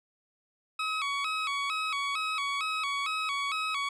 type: tone with vibrato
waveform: 20% pulse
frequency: 1197 Hz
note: D6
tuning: 33 cents sharp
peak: -24 dBFS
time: 0.79-3.89 s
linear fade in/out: 5 ms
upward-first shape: square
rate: 2.2 Hz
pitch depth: 110 cents each way
effects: low-pass 6000 Hz 12 dB/octave